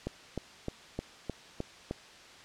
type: click train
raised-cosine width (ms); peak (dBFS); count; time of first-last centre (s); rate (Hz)
2; -20; 7; 0.07-1.91; 3.26
effects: white hiss -52 dBFS RMS until 2.44 s + low-pass 5000 Hz 12 dB/octave